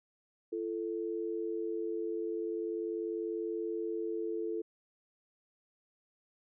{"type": "tone pair together", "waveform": "sine", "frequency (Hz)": [339.6, 440], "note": ["F4", "A4"], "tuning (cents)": [-48, 0], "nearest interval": "major third", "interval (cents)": 448, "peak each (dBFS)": [-36, -36], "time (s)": [0.52, 4.62], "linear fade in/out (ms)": 10, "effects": []}